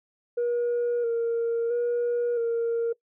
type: tone with vibrato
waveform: sine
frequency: 471.6 Hz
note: A#4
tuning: 20 cents sharp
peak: -21 dBFS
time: 0.37-2.93 s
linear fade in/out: 10 ms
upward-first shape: square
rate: 0.75 Hz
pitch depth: 27 cents each way
effects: noise-tail reverb RT60 0.1 s tail -21 dB re dry + tanh soft clip ceiling -21 dBFS